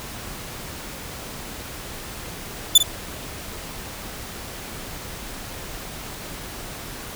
sawtooth tone with echo, 3500 Hz, A7, 10 cents flat, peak -4 dBFS, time 2.75-2.78 s, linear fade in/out 5 ms, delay 50 ms, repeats 1, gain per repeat -10 dB, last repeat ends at 2.83 s, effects pink hiss -35 dBFS RMS until 7.15 s

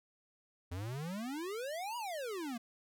square exponential two-way sweep, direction up then down, 83.9 to 987.8 to 222.7 Hz, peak -39 dBFS, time 0.71-2.58 s, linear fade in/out 10 ms, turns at 1.97 s, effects none

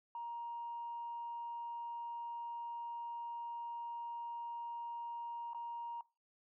sine tone with dropouts, 940 Hz, A#5, 14 cents sharp, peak -40 dBFS, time 0.15-6.01 s, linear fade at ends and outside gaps 2 ms, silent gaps 5.534-5.546 s, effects noise-tail reverb RT60 0.3 s tail -22 dB re dry + tanh soft clip ceiling -36 dBFS

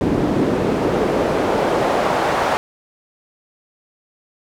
pink noise with band-pass filter sweep, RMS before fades -18 dBFS, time 0.01-2.57 s, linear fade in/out 0 ms, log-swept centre 270 to 840 Hz, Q 1.3, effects none

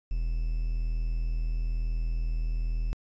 triangle tone with quantisation, 40.53 Hz, E1, 29 cents flat, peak -24 dBFS, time 0.11-2.93 s, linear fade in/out 0 ms, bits 9, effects resampled to 16000 Hz

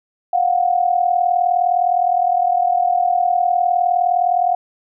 sine tone pair together, 707 / 746.6 Hz, F5 / F#5, +21 / +15 cents, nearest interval minor second, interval 94 cents, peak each -15 / -18 dBFS, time 0.33-4.55 s, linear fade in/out 5 ms, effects none

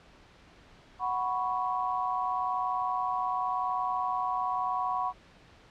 sine chord, F# suspended fourth, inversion none, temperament equal, 740 / 987.8 / 1108.7 Hz, F#5 / B5 / C#6, 0 / 0 / 0 cents, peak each -32 dBFS, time 0.99-5.13 s, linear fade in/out 50 ms, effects pink hiss -56 dBFS RMS until 5.7 s + low-pass 4000 Hz 12 dB/octave

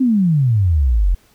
sine exponential sweep, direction down, 270.3 to 41.2 Hz, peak -11 dBFS, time 0-1.15 s, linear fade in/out 10 ms, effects pink hiss -54 dBFS RMS until 1.34 s

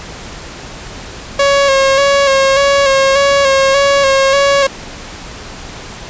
sawtooth tone with vibrato, 550 Hz, C#5, 14 cents flat, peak -4 dBFS, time 1.39-4.67 s, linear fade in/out 5 ms, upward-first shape square, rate 1.7 Hz, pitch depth 29 cents each way, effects pink hiss -29 dBFS RMS until 6.09 s + resampled to 16000 Hz

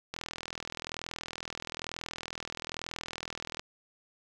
click train, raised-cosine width 0.2 ms, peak -19 dBFS, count 143, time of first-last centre 0.14-3.595 s, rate 41.1 Hz, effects none

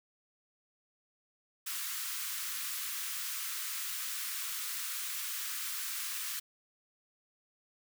white high-pass noise, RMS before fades -38 dBFS, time 1.66-6.4 s, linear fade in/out 10 ms, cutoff 1100 Hz, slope 48 dB/octave, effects none

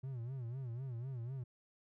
triangle tone with vibrato, 124.8 Hz, B2, 19 cents sharp, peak -38 dBFS, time 0.03-1.44 s, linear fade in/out 10 ms, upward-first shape sine, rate 4 Hz, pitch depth 150 cents each way, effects none

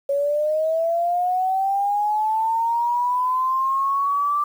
sine linear sweep, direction up, 554.4 to 1177 Hz, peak -18 dBFS, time 0.09-4.44 s, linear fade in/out 5 ms, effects 8-bit

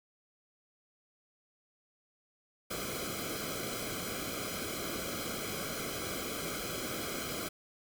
pink noise with comb filter, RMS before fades -38 dBFS, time 2.7-7.49 s, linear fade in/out 10 ms, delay 1.1 ms, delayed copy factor -0.9, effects none

